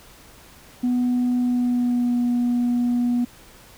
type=tone with pitch glide; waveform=sine; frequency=246.9 to 242.5 Hz; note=B3 to B3; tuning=0 to -31 cents; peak=-16 dBFS; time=0.83-3.25 s; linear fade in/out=10 ms; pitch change=-31 cents; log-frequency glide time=1.39-2.17 s; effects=tanh soft clip ceiling -16 dBFS + pink hiss -48 dBFS RMS until 3.77 s